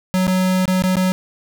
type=tone with dropouts; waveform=square; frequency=185.5 Hz; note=F#3; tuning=5 cents sharp; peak=-15 dBFS; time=0.14-1.12 s; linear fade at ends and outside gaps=0 ms; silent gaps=0.269-0.278 / 0.655-0.679 / 0.822-0.838 / 0.956-0.968 s; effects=none

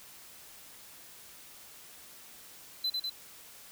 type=tone with echo; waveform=triangle; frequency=4046 Hz; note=B7; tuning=41 cents sharp; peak=-27 dBFS; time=2.84-2.9 s; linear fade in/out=5 ms; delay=99 ms; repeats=2; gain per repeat=-2 dB; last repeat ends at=3.098 s; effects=white hiss -52 dBFS RMS until 3.71 s

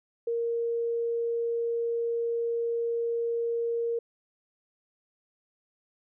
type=tone; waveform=sine; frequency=466.2 Hz; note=A#4; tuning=in tune; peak=-26 dBFS; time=0.27-3.99 s; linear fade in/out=5 ms; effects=none

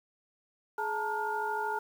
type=tone cluster; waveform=sine; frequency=422.4 / 876 / 929 / 1423 Hz; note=G#4 / A5 / A#5 / F6; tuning=+29 / -8 / -6 / +32 cents; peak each=-37 / -33 / -38 / -36 dBFS; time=0.78-1.79 s; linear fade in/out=5 ms; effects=9-bit

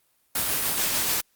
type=noise with tremolo; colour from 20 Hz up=white; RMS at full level=-24 dBFS; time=0.35-1.21 s; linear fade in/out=5 ms; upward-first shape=sine; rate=6.8 Hz; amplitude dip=25%; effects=white hiss -67 dBFS RMS until 1.35 s + Opus 32 kbps

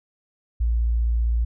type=tone; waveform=sine; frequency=57.7 Hz; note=A#1; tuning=17 cents flat; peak=-18 dBFS; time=0.6-1.45 s; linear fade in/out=10 ms; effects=none

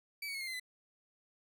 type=tone with pitch steps; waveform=30% pulse; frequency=2302 / 2240 / 2180 / 2122 / 2065 / 2010 Hz; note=D7 / C#7 / C#7 / C7 / C7 / B6; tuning=-35 / +18 / -29 / +24 / -23 / +30 cents; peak=-36 dBFS; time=0.22-0.598 s; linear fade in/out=5 ms; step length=63 ms; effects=none

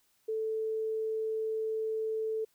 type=tone; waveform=sine; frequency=440 Hz; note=A4; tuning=in tune; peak=-30 dBFS; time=0.28-2.45 s; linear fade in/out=10 ms; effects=white hiss -71 dBFS RMS until 2.54 s

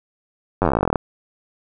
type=slowing click train; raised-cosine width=1 ms; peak=-3 dBFS; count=20; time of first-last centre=0.62-0.958 s; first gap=10 ms; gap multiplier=1.06; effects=none

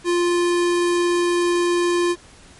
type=tone; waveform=square; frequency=349.2 Hz; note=F4; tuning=in tune; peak=-17 dBFS; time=0.04-2.16 s; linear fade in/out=50 ms; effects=pink hiss -47 dBFS RMS until 2.59 s + MP3 48 kbps

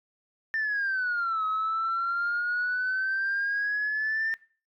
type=exponential two-way sweep; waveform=sine; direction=down then up; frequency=1800 to 1274 to 1800 Hz; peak=-24 dBFS; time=0.54-4.34 s; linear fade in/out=0 ms; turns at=1.45 s; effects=noise-tail reverb RT60 0.4 s tail -22 dB re dry + tanh soft clip ceiling -22 dBFS

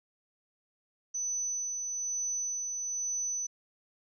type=tone with tremolo; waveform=sine; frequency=6000 Hz; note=F#8; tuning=23 cents sharp; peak=-30 dBFS; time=1.14-3.47 s; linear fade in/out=10 ms; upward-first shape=sine; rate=1.1 Hz; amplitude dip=30%; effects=none

